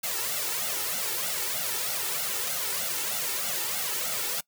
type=noise with flanger; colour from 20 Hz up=white; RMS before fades=-30 dBFS; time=0.03-4.41 s; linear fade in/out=10 ms; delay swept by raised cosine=1.4 to 2.29 ms; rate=3.2 Hz; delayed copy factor=+0.8; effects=noise-tail reverb RT60 0.1 s tail -23 dB re dry + high-pass 150 Hz 12 dB/octave